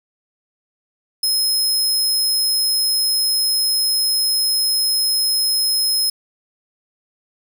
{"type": "tone", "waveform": "sawtooth", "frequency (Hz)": 5140, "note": "E8", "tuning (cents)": -45, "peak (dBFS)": -13, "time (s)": [1.23, 6.1], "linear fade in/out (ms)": 5, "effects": ["7-bit"]}